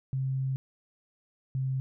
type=tone pair in turn; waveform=sine; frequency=132.9 / 132.13 Hz; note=C3 / C3; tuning=+27 / +17 cents; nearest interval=unison; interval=10 cents; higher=first; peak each=-27 dBFS; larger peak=neither; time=0.13-0.56 / 1.55-1.8 s; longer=first; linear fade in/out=0 ms; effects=none